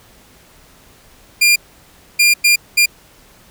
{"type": "tone bursts at uneven times", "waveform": "sawtooth", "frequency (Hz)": 2400, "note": "D7", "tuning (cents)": 37, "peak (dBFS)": -5, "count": 4, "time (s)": [[1.41, 1.56], [2.19, 2.34], [2.44, 2.56], [2.77, 2.86]], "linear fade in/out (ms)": 10, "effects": ["pink hiss -47 dBFS RMS until 3.5 s"]}